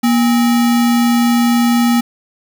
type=tone with sample-and-hold; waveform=sine; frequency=238 Hz; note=A#3; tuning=36 cents sharp; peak=-9 dBFS; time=0.03-2.01 s; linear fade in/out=10 ms; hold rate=1050 Hz; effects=none